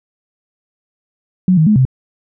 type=tone with pitch steps; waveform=sine; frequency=183.9 / 157.6 / 212.4 / 130.1 Hz; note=F#3 / D#3 / G#3 / C3; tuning=-10 / +23 / +39 / -9 cents; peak=-7 dBFS; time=1.48-1.852 s; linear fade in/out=2 ms; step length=93 ms; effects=none